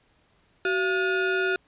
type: ring-modulated tone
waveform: square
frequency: 531 Hz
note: C5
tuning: 25 cents sharp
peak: -20 dBFS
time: 0.65-1.56 s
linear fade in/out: 2 ms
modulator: 908 Hz
effects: pink hiss -64 dBFS RMS until 1.67 s + resampled to 8000 Hz